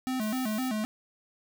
square tone with vibrato, 235.3 Hz, A#3, 16 cents sharp, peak -29 dBFS, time 0.07-0.85 s, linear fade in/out 0 ms, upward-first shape square, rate 3.9 Hz, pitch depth 160 cents each way
blue noise, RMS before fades -44 dBFS, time 0.21-0.69 s, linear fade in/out 5 ms
effects none

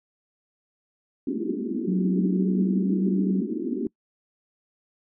pink band-pass noise, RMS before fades -28 dBFS, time 1.27-3.87 s, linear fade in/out 2 ms, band 200 to 400 Hz, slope 96 dB/octave
sine tone with pitch glide, 185 to 190.86 Hz, F#3 to G3, 0 to -46 cents, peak -21 dBFS, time 1.87-3.42 s, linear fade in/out 20 ms, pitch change +54 cents, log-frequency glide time 2.19-2.8 s
effects noise-tail reverb RT60 0.1 s tail -24 dB re dry

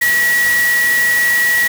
sine tone in noise, 1925 Hz, B6, 45 cents flat, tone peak -11 dBFS, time 0.01-1.68 s, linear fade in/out 10 ms, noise white, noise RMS -22 dBFS, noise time 0.01-1.68 s, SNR +8 dB, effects none

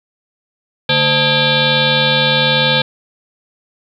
sine tone with frequency modulation, 2000 Hz, B6, 21 cents sharp, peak -10 dBFS, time 0.89-2.82 s, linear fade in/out 5 ms, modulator 371 Hz, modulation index 5.5, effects 8-bit

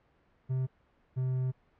triangle tone pair in turn, 130 / 128.88 Hz, C3 / C3, -11 / -26 cents, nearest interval unison, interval 15 cents, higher first, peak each -26 dBFS, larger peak neither, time 0.49-0.67 / 1.16-1.52 s, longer second, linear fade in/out 20 ms, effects pink hiss -68 dBFS RMS until 1.79 s + low-pass 2000 Hz 12 dB/octave

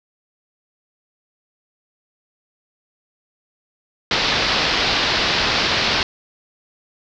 white low-pass noise, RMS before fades -19 dBFS, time 4.11-6.03 s, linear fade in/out 2 ms, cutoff 5000 Hz, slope 48 dB/octave, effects none

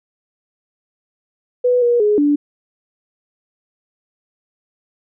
sine tone with pitch steps, 494.5 / 479 / 418.3 / 291.3 Hz, B4 / A#4 / G#4 / D4, +2 / +47 / +12 / -14 cents, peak -11 dBFS, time 1.64-2.36 s, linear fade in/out 10 ms, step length 180 ms, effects none

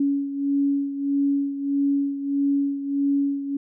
sine beating tone pair, 280.1 / 281.7 Hz, C#4 / C#4, +18 / +28 cents, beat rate 1.6 Hz, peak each -21 / -27 dBFS, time 0-3.57 s, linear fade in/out 5 ms, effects none

